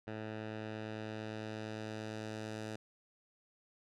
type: tone with low-pass filter sweep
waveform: 10% pulse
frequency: 108.8 Hz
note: A2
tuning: 19 cents flat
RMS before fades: -43 dBFS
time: 0.07-2.76 s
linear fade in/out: 5 ms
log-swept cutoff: 2500 to 7700 Hz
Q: 0.88
effects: none